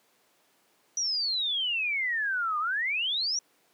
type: exponential two-way sweep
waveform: sine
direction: down then up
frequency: 5920 to 1188 to 5920 Hz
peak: -26 dBFS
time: 0.97-3.39 s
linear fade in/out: 2 ms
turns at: 2.59 s
effects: pink hiss -66 dBFS RMS until 3.73 s + high-pass 300 Hz 12 dB/octave